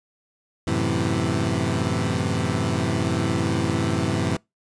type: chord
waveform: 20% pulse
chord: F# half-diminished seventh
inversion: none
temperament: equal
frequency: 92.5 / 110 / 130.81 / 164.81 Hz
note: F#2 / A2 / C3 / E3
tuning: 0 / 0 / 0 / 0 cents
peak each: -22 dBFS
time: 0.67-4.37 s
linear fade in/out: 5 ms
effects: noise-tail reverb RT60 0.2 s tail -26 dB re dry + resampled to 22050 Hz